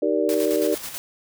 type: chord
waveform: sine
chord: Eb major seventh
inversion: none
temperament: just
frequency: 311.1 / 388.9 / 466.7 / 583.4 Hz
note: Eb4 / G4 / Bb4 / D5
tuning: 0 / -14 / +2 / -12 cents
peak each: -24 dBFS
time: 0.02-0.75 s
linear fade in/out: 5 ms
type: noise with tremolo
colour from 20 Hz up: white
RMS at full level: -32 dBFS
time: 0.29-0.98 s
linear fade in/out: 0 ms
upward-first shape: square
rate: 9.2 Hz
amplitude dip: 50%
effects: none